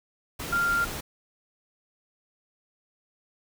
sine tone in noise, 1392 Hz, F6, 6 cents flat, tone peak -22 dBFS, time 0.52-0.85 s, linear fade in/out 10 ms, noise pink, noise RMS -35 dBFS, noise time 0.39-1.01 s, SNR +10 dB, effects none

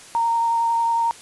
sine tone with vibrato, 925 Hz, A#5, 14 cents flat, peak -17 dBFS, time 0.15-1.11 s, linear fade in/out 0 ms, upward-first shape triangle, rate 11 Hz, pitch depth 13 cents each way, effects white hiss -43 dBFS RMS until 1.21 s + resampled to 24000 Hz

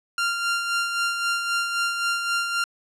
sawtooth tone with tremolo, 1390 Hz, F6, 9 cents flat, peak -17 dBFS, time 0.18-2.64 s, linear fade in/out 2 ms, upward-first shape sine, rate 3.8 Hz, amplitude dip 45%, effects low-pass 9000 Hz 12 dB/octave

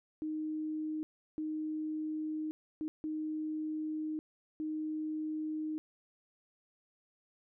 sine tone bursts at uneven times, 310 Hz, D#4, 6 cents flat, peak -34 dBFS, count 5, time 0.22-1.03 / 1.38-2.51 / 2.81-2.88 / 3.04-4.19 / 4.6-5.78 s, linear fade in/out 0 ms, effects none

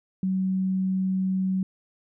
sine tone, 188.5 Hz, F#3, 32 cents sharp, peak -22 dBFS, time 0.23-1.63 s, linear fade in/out 2 ms, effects none

